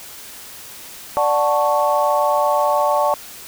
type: chord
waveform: sine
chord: D major seventh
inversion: none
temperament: equal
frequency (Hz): 587.3 / 740 / 880 / 1108.7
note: D5 / F#5 / A5 / C#6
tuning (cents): 0 / 0 / 0 / 0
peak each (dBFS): -18 / -22 / -19 / -21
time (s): 1.17-3.14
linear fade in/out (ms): 0
effects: white hiss -37 dBFS RMS until 3.47 s